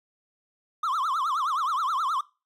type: tone with vibrato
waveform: triangle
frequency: 1174.7 Hz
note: D6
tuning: in tune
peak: -22 dBFS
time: 0.83-2.21 s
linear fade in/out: 5 ms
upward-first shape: triangle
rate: 9.5 Hz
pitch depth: 290 cents each way
effects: noise-tail reverb RT60 0.3 s tail -21 dB re dry + AAC 64 kbps